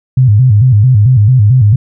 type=tone with vibrato; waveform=sine; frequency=115.7 Hz; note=A#2; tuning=13 cents flat; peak=-3 dBFS; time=0.17-1.76 s; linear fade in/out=5 ms; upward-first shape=square; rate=4.5 Hz; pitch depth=190 cents each way; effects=none